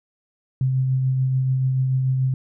sine tone with tremolo, 130.81 Hz, C3, in tune, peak -16 dBFS, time 0.61-2.34 s, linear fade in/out 2 ms, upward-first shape triangle, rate 6.9 Hz, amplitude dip 30%, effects none

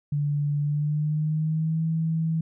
sine tone with pitch glide, 145.7 to 161.66 Hz, D3 to E3, -13 to -33 cents, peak -22 dBFS, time 0.12-2.41 s, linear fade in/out 5 ms, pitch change +180 cents, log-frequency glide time 0.6-1.83 s, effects none

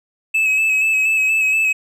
triangle tone with vibrato, 2587 Hz, E7, 33 cents flat, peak -12 dBFS, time 0.34-1.73 s, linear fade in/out 10 ms, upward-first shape square, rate 4.2 Hz, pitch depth 24 cents each way, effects none

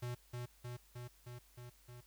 square tone with echo, 122.2 Hz, B2, 18 cents flat, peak -40 dBFS, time 0.02-0.15 s, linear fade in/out 10 ms, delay 310 ms, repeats 6, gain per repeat -2 dB, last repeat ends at 2.01 s, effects added 50 Hz sine -67 dBFS peak until 2.06 s + white hiss -68 dBFS RMS until 2.06 s

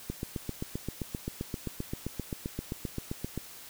click train, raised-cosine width 3 ms, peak -20 dBFS, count 26, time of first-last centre 0.1-3.377 s, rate 7.63 Hz, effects white hiss -48 dBFS RMS until 3.69 s

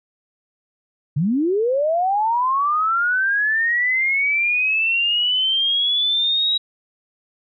sine linear sweep, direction up, 130.81 to 3855 Hz, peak -16 dBFS, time 1.16-6.58 s, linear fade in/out 10 ms, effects none

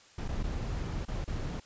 brown noise with dropouts, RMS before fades -34 dBFS, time 0.18-1.6 s, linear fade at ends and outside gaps 5 ms, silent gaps 0.28-0.288 / 0.43-0.437 / 1.052-1.081 / 1.244-1.276 s, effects white hiss -58 dBFS RMS until 1.65 s + resampled to 16000 Hz

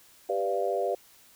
sine chord, G dominant seventh, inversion none, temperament equal with one note detuned, 392 / 493.9 / 587.3 / 692 Hz, G4 / B4 / D5 / F5, 0 / 0 / 0 / -16 cents, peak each -31 dBFS, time 0.29-0.95 s, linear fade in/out 5 ms, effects white hiss -57 dBFS RMS until 1.35 s

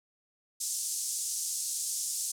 pink band-pass noise, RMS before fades -34 dBFS, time 0.6-2.32 s, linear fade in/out 10 ms, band 6100 to 10000 Hz, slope 24 dB/octave, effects none

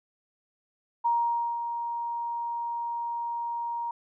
sine tone with ADSR envelope, 940 Hz, A#5, 14 cents sharp, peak -21 dBFS, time 1.04-3.91 s, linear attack 18 ms, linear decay 520 ms, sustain -8 dB, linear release 3 ms, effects none

